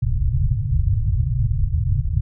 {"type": "low-pass noise", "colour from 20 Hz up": "white", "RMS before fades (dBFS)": -19, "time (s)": [0.02, 2.21], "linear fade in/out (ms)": 10, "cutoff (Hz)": 140, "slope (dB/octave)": 96, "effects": []}